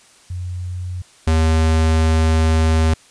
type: tone pair in turn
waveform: sine / square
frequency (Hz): 90.1 / 79.95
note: F#2 / D#2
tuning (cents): -45 / +48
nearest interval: major second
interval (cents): 207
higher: first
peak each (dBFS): -23 / -13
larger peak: second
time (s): 0.3-1.02 / 1.27-2.94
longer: second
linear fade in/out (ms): 5
effects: white hiss -49 dBFS RMS until 3.1 s + resampled to 22050 Hz